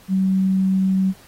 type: tone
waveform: sine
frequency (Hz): 190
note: F#3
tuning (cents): +46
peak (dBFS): -15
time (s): 0.08-1.14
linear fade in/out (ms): 50
effects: pink hiss -49 dBFS RMS until 1.27 s + AAC 48 kbps

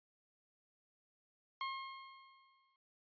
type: tone with exponential decay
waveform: sawtooth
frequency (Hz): 1073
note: C6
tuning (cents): +43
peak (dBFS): -33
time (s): 1.61-2.76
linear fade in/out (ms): 1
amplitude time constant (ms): 250
effects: resampled to 11025 Hz

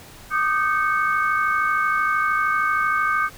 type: tone cluster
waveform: sine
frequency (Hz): 1179 / 1232 / 1552 / 2207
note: D6 / D#6 / G6 / C#7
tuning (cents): +6 / -17 / -18 / -8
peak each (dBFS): -28 / -21 / -22 / -29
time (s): 0.3-3.3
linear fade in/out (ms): 50
effects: pink hiss -44 dBFS RMS until 3.37 s

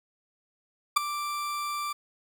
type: tone with ADSR envelope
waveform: 40% pulse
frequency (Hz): 1175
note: D6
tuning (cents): +1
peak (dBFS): -14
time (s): 0.96-1.93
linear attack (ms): 11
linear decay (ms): 8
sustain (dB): -15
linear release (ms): 9
effects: 9-bit

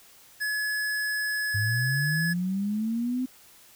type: tone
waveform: square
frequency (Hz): 1700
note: G#6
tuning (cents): +40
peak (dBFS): -27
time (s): 0.4-2.34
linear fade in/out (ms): 20
type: linear sweep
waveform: sine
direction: up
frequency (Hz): 100 to 258.9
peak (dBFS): -25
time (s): 1.54-3.26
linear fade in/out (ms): 10
effects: white hiss -54 dBFS RMS until 3.75 s

